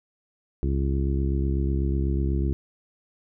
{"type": "harmonic tone", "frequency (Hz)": 68.1, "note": "C#2", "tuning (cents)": -30, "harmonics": [1, 2, 3, 4, 5, 6], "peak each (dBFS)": [-23, -29, -33, -35, -32, -39], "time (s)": [0.63, 2.53], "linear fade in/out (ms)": 0, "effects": []}